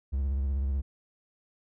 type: tone with vibrato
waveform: triangle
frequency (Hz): 68.2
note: C#2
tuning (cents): -28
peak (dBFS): -24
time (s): 0.12-0.82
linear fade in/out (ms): 20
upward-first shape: sine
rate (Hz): 16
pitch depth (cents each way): 92
effects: none